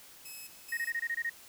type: tone with tremolo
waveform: 5% pulse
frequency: 2578 Hz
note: E7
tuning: 39 cents flat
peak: -35 dBFS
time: 0.25-1.08 s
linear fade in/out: 5 ms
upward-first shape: square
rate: 2.3 Hz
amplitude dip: 80%
type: tone bursts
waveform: sine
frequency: 1864.7 Hz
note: A#6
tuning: in tune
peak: -30 dBFS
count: 8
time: 0.72-1.297 s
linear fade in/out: 5 ms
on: 52 ms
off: 23 ms
effects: white hiss -54 dBFS RMS until 1.48 s